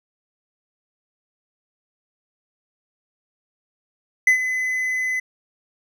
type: tone with ADSR envelope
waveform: triangle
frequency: 2021 Hz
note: B6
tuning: 39 cents sharp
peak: -8 dBFS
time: 4.27-5.2 s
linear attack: 4 ms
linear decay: 100 ms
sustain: -11 dB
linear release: 8 ms
effects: none